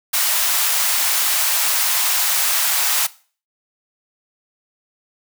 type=high-pass noise; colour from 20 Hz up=white; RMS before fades=-18 dBFS; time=0.13-3.07 s; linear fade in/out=10 ms; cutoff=690 Hz; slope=24 dB/octave; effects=noise-tail reverb RT60 0.4 s tail -19 dB re dry